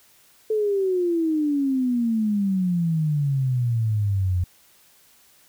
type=exponential sweep; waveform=sine; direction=down; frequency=440 to 87.31 Hz; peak=-19 dBFS; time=0.5-4.44 s; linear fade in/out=5 ms; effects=white hiss -56 dBFS RMS until 5.48 s